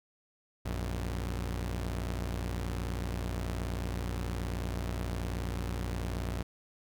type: tone pair together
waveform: sawtooth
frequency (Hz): 58.8 / 92.5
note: A#1 / F#2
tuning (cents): +16 / 0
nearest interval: minor sixth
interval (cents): 784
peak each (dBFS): -30 / -34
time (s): 0.65-6.43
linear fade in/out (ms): 10
effects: none